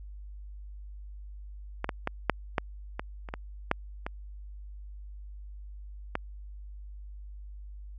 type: clicks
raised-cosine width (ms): 0.5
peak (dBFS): -15 / -14 / -13 / -6 / -10 / -17 / -26 / -19 / -8 / -18 / -13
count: 11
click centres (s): 1.844 / 1.892 / 2.074 / 2.297 / 2.582 / 2.995 / 3.288 / 3.339 / 3.714 / 4.065 / 6.154
effects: added 50 Hz sine -41 dBFS peak until 7.98 s